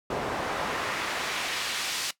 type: noise with band-pass filter sweep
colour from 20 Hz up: pink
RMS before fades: -31 dBFS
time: 0.1-2.11 s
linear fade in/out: 5 ms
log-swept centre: 580 to 4700 Hz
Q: 0.73
effects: noise-tail reverb RT60 0.1 s tail -17 dB re dry